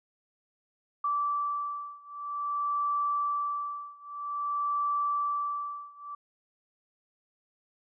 sine beating tone pair, 1162 / 1162.51 Hz, D6 / D6, -19 / -18 cents, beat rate 0.51 Hz, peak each -31 / -32 dBFS, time 1.04-6.15 s, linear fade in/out 5 ms, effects none

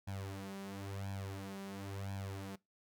sawtooth tone with flanger, 98 Hz, G2, in tune, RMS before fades -44 dBFS, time 0.07-2.56 s, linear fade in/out 10 ms, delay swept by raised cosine 1.2 to 5 ms, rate 0.97 Hz, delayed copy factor +0.95, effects noise-tail reverb RT60 0.2 s tail -22 dB re dry

